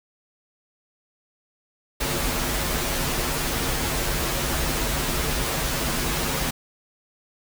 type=noise with comb filter; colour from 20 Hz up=pink; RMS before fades=-25 dBFS; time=2-6.51 s; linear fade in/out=10 ms; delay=10 ms; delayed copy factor=-0.75; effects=none